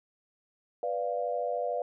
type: chord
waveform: sine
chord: B diminished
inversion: none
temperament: equal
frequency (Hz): 493.9 / 587.3 / 698.5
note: B4 / D5 / F5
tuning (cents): 0 / 0 / 0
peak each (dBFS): -33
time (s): 0.83-1.82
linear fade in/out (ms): 2
effects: none